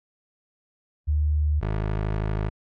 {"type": "tone pair in turn", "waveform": ["sine", "20% pulse"], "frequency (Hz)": [74.9, 52.63], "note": ["D2", "G#1"], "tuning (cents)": [35, 24], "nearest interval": "tritone", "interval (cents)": 611, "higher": "first", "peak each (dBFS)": -19, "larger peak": "neither", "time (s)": [[1.07, 1.61], [1.61, 2.5]], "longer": "second", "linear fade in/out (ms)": 20, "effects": ["low-pass 2000 Hz 12 dB/octave", "AAC 64 kbps"]}